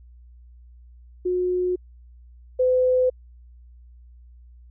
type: tone pair in turn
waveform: sine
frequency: 362.2 / 507.8 Hz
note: F#4 / B4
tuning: -37 / +48 cents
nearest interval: tritone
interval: 585 cents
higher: second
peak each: -20 / -16 dBFS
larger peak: second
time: 1.25-1.76 / 2.59-3.1 s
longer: neither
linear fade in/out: 10 ms
effects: added 60 Hz sine -45 dBFS peak until 4.7 s